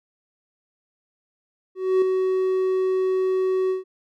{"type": "tone with ADSR envelope", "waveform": "triangle", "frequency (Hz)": 375.1, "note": "F#4", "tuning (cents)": 24, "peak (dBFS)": -12, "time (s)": [1.75, 3.84], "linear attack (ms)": 270, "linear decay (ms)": 3, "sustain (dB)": -5, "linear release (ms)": 140, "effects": []}